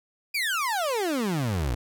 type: exponential sweep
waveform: 30% pulse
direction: down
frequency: 2466 to 55.2 Hz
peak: -22 dBFS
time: 0.34-1.75 s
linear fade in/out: 10 ms
effects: none